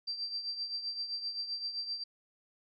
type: tone with tremolo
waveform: sine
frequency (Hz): 4699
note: D8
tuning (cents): 0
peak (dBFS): -32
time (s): 0.07-2.04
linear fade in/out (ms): 10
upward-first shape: triangle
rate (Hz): 7.7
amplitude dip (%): 70
effects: none